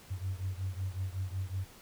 sine beating tone pair, 92.3 / 97.7 Hz, F#2 / G2, -4 / -5 cents, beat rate 5.4 Hz, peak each -35 / -37 dBFS, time 0.1-1.65 s, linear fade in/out 20 ms, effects tanh soft clip ceiling -26 dBFS + pink hiss -55 dBFS RMS until 1.81 s

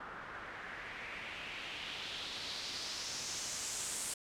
white noise with low-pass filter sweep, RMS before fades -43 dBFS, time 0-4.14 s, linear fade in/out 5 ms, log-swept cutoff 1300 to 8900 Hz, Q 2.6, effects none

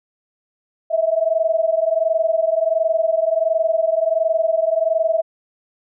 sine tone pair together, 640 / 661.4 Hz, D#5 / E5, +49 / +6 cents, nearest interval minor second, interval 57 cents, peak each -18 dBFS, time 0.9-5.22 s, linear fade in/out 20 ms, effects none

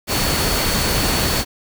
sine tone in noise, 4435 Hz, C#8, in tune, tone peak -26 dBFS, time 0.07-1.45 s, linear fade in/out 50 ms, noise pink, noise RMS -19 dBFS, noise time 0.07-1.45 s, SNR -10 dB, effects none

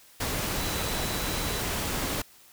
sine tone in noise, 3951 Hz, B7, in tune, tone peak -40 dBFS, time 0.58-1.61 s, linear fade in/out 5 ms, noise pink, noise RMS -30 dBFS, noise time 0.2-2.22 s, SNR -13 dB, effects white hiss -55 dBFS RMS until 2.52 s

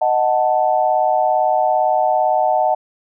sine chord, D# diminished, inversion none, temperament equal, 622.3 / 740 / 880 Hz, D#5 / F#5 / A5, 0 / 0 / 0 cents, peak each -18 / -16 / -19 dBFS, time 0.01-2.75 s, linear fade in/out 10 ms, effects none

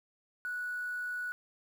sine tone with quantisation, 1472 Hz, F#6, 9 cents flat, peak -34 dBFS, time 0.45-1.32 s, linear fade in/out 0 ms, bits 9, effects none

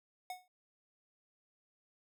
square tone with exponential decay, 733 Hz, F#5, 16 cents flat, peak -38 dBFS, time 0.3-0.48 s, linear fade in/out 2 ms, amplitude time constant 38 ms, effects none

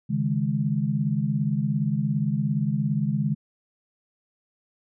sine chord, C# suspended second, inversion none, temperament just, 138.59 / 155.92 / 207.9 Hz, C#3 / D#3 / G#3, 0 / +4 / +2 cents, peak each -26 dBFS, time 0.09-3.35 s, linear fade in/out 20 ms, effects none

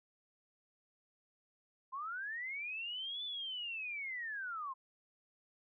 sine linear two-way sweep, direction up then down, 1020 to 3520 to 1020 Hz, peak -39 dBFS, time 1.92-4.74 s, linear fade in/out 20 ms, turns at 3.24 s, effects none

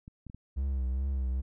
clicks, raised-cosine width 5 ms, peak -33 dBFS, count 4, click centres 0.079 / 0.267 / 0.299 / 0.346 s
triangle tone with vibrato, 65.9 Hz, C2, 13 cents sharp, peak -26 dBFS, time 0.56-1.42 s, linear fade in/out 20 ms, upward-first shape triangle, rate 2.4 Hz, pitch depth 82 cents each way
effects none

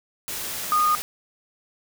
sine tone in noise, 1229 Hz, D#6, 22 cents flat, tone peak -17 dBFS, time 0.72-0.95 s, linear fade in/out 0 ms, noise white, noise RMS -31 dBFS, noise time 0.28-1.02 s, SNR +11 dB, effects none

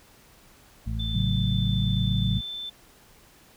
harmonic tone, 55 Hz, A1, in tune, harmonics 1 / 2 / 3 / 4, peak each -29 / -31 / -40 / -37 dBFS, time 0.86-2.41 s, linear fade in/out 10 ms
sine tone, 3536 Hz, A7, 8 cents sharp, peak -32 dBFS, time 0.99-2.7 s, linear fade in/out 10 ms
sine chord, F# minor, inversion first, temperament equal with one note detuned, 110 / 138.59 / 185.53 Hz, A2 / C#3 / F#3, 0 / 0 / +5 cents, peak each -28 dBFS, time 1.14-2.38 s, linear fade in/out 10 ms
effects pink hiss -55 dBFS RMS until 3.56 s

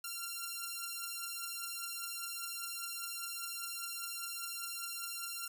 5% pulse beating tone pair, 1376 / 1381 Hz, F6 / F6, -26 / -20 cents, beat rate 5 Hz, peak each -31 / -31 dBFS, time 0.04-5.48 s, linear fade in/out 5 ms, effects none

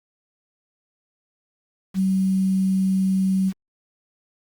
sine tone with quantisation, 190 Hz, F#3, 46 cents sharp, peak -17 dBFS, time 1.94-3.53 s, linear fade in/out 50 ms, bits 7, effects Opus 48 kbps

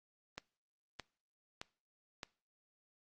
click train, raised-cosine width 0.2 ms, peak -25 dBFS, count 4, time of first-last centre 0.38-2.232 s, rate 1.62 Hz, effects noise-tail reverb RT60 0.4 s tail -22 dB re dry + Opus 32 kbps

